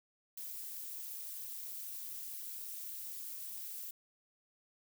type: noise with amplitude modulation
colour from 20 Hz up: violet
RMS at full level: -41 dBFS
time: 0.37-3.91 s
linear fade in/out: 5 ms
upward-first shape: sine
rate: 235 Hz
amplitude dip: 80%
effects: none